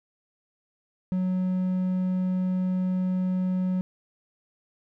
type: tone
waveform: triangle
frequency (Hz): 184.4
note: F#3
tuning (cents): -6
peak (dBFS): -21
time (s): 1.12-3.81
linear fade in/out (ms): 0
effects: none